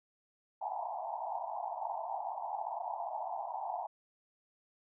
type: band-pass noise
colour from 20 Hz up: white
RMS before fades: -39 dBFS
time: 0.61-3.87 s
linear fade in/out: 10 ms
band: 660 to 950 Hz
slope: 96 dB/octave
effects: none